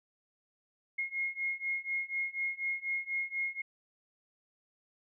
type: beating tone pair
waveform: sine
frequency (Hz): 2150 / 2154.1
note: C7 / C7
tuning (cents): +47 / +50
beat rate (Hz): 4.1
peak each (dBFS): -36 / -35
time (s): 0.98-3.62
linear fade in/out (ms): 10
effects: none